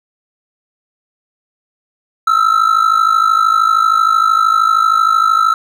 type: ring-modulated tone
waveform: triangle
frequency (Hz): 1321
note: E6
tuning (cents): +3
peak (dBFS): -4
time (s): 2.27-5.54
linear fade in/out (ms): 2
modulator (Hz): 26.5
effects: none